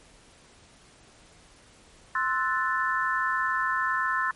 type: chord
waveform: sine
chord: F# half-diminished seventh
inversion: second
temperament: equal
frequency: 1046.5 / 1318.5 / 1480 / 1760 Hz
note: C6 / E6 / F#6 / A6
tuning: 0 / 0 / 0 / 0 cents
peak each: -28 / -30 / -32 / -28 dBFS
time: 2.15-4.31 s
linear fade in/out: 2 ms
effects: pink hiss -55 dBFS RMS until 4.35 s + MP3 48 kbps